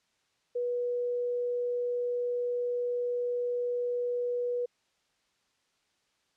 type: tone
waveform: sine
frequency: 487.1 Hz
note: B4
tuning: 24 cents flat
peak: -28 dBFS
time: 0.55-4.66 s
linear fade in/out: 10 ms
effects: white hiss -73 dBFS RMS until 6.36 s + low-pass 6000 Hz 12 dB/octave